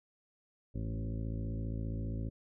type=harmonic tone with a mistuned harmonic; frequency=55 Hz; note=A1; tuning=in tune; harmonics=1 / 2 / 3 / 4 / 5 / 6 / 7 / 9 / 10; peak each=-38 / -38 / -46 / -45 / -46 / -53 / -53 / -57 / -55 dBFS; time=0.74-2.3 s; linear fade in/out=20 ms; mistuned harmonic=3; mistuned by=+20 cents; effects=none